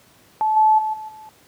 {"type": "tone with level steps", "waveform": "sine", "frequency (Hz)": 867, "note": "A5", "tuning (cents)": -26, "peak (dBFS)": [-16, -11, -20, -30, -38], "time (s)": [0.41, 1.29], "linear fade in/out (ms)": 0, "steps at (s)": [0.56, 0.78, 0.93, 1.08], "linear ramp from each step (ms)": 10, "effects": ["pink hiss -53 dBFS RMS until 1.47 s", "high-pass 100 Hz 12 dB/octave"]}